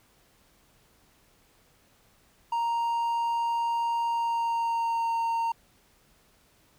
triangle tone with pitch glide, 932.3 to 920 Hz, A#5 to A#5, 0 to -23 cents, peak -23 dBFS, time 2.52-5.52 s, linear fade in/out 5 ms, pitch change -23 cents, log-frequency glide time 4.07-5.12 s, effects pink hiss -63 dBFS RMS until 6.78 s

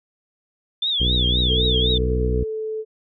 sine tone with vibrato, 3492 Hz, A7, 14 cents flat, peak -19 dBFS, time 0.82-1.98 s, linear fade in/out 5 ms, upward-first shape triangle, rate 3.9 Hz, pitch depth 180 cents each way
harmonic tone, 61.74 Hz, B1, in tune, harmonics 1 / 2 / 3 / 4 / 5 / 6 / 7 / 8, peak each -20 / -26 / -30 / -32 / -34 / -36 / -37 / -38 dBFS, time 1-2.44 s, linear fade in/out 5 ms
sine tone with pitch glide, 444.3 to 436.4 Hz, A4 to A4, +17 to -14 cents, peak -24 dBFS, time 1.48-2.85 s, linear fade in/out 50 ms, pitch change -31 cents, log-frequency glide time 1.86-2.62 s
effects none

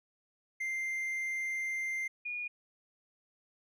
triangle / sine tone pair in turn, 2093 / 2442 Hz, C7 / D#7, 0 / -33 cents, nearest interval minor third, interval 267 cents, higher second, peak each -31 / -35 dBFS, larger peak first, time 0.6-2.08 / 2.25-2.48 s, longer first, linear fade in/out 10 ms, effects none

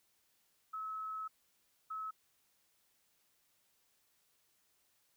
sine tone bursts at uneven times, 1292 Hz, E6, 35 cents flat, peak -39 dBFS, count 2, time 0.73-1.28 / 1.9-2.11 s, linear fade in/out 10 ms, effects white hiss -75 dBFS RMS until 5.16 s

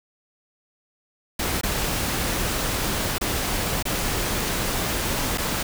pink noise with dropouts, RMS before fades -25 dBFS, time 1.39-5.63 s, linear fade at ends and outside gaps 5 ms, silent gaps 1.612-1.633 / 3.183-3.211 / 3.827-3.853 / 5.376-5.381 s, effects none

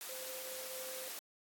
sine tone in noise, 518 Hz, C5, 17 cents flat, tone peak -47 dBFS, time 0.09-1.08 s, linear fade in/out 0 ms, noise white, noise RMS -45 dBFS, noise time 0.01-1.19 s, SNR -5 dB, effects high-pass 300 Hz 12 dB/octave + AAC 64 kbps

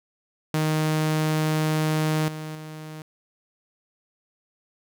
sawtooth tone with level steps, 155.56 Hz, D#3, in tune, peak -17 / -28 / -32 dBFS, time 0.54-3.02 s, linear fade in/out 2 ms, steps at 2.28 / 2.55 s, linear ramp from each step 2 ms, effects none

